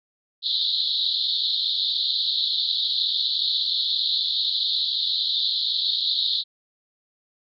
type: band-pass noise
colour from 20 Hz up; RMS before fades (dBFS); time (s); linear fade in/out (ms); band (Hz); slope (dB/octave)
white; -24; 0.42-6.44; 50; 3500 to 4300; 96
effects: none